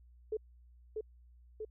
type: tone with echo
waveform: sine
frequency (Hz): 432.8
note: A4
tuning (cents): -29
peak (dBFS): -32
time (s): 0.32-0.37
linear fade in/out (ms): 5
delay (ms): 640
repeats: 2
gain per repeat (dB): -3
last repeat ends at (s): 1.65
effects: added 60 Hz sine -57 dBFS peak until 1.7 s